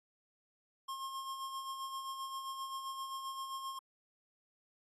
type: tone with tremolo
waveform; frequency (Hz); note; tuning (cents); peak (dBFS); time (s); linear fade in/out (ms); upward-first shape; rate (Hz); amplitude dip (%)
square; 1072; C6; +42; -39; 0.88-3.79; 10; sine; 7.6; 45
effects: AAC 32 kbps